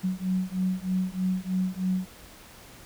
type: beating tone pair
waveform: sine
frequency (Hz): 184.1 / 187.3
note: F#3 / F#3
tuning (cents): -8 / +21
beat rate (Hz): 3.2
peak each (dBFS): -28 / -28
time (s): 0.03-2.07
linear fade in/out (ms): 20
effects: pink hiss -49 dBFS RMS until 2.85 s